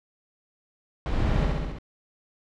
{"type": "noise with echo", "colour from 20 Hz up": "brown", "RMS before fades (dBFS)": -24, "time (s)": [1.06, 1.45], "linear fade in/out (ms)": 0, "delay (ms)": 67, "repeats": 5, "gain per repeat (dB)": -2, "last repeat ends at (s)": 1.785, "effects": ["low-pass 4000 Hz 12 dB/octave"]}